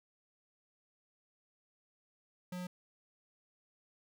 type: tone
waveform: square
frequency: 180.3 Hz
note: F#3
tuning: 45 cents flat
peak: -40 dBFS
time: 2.52-2.67 s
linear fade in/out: 5 ms
effects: none